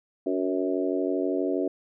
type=harmonic tone with a mistuned harmonic; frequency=92.5 Hz; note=F#2; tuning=in tune; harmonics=3 / 4 / 5 / 6 / 7; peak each=-28 / -28 / -32 / -34 / -33 dBFS; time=0.26-1.68 s; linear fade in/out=5 ms; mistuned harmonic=3; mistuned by=+38 cents; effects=none